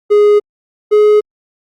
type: tone pair in turn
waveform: triangle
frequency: 415.3 / 421.1 Hz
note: G#4 / G#4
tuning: 0 / +24 cents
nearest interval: unison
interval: 24 cents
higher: second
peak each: -3 dBFS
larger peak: neither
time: 0.1-0.4 / 0.91-1.21 s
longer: neither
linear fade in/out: 20 ms
effects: Opus 48 kbps